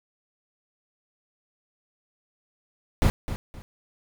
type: noise with echo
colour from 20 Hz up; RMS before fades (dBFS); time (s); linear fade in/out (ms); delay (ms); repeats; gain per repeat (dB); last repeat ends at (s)
brown; -19; 3.02-3.1; 0; 260; 2; -11; 3.62
effects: none